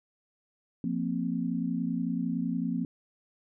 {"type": "chord", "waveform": "sine", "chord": "F suspended fourth", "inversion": "none", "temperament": "equal with one note detuned", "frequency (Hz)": [174.61, 230.8, 261.6], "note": ["F3", "Bb3", "C4"], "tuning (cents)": [0, -17, 0], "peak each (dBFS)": -32, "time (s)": [0.84, 2.85], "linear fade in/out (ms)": 2, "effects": []}